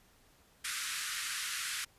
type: band-pass noise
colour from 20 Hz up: pink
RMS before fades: -38 dBFS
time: 0.64-1.85 s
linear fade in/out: 10 ms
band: 1300 to 12000 Hz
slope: 48 dB/octave
effects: pink hiss -65 dBFS RMS until 1.98 s + resampled to 32000 Hz